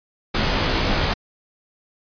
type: noise with comb filter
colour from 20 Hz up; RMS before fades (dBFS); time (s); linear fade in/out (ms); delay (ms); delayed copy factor
pink; -20; 0.34-1.14; 10; 17; -0.8
effects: resampled to 11025 Hz